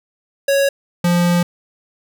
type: tone pair in turn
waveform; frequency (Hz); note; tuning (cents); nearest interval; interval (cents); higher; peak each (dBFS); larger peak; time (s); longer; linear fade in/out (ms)
square; 554.4 / 174.63; C#5 / F3; 0 / 0; octave + minor sixth; 2000; first; -13; neither; 0.48-0.69 / 1.04-1.43; second; 5
effects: none